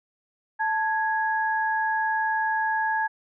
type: tone pair together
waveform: sine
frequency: 880 / 1661.2 Hz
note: A5 / G#6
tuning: 0 / 0 cents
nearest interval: major seventh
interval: 1100 cents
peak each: -24 / -26 dBFS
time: 0.59-3.08 s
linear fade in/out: 20 ms
effects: none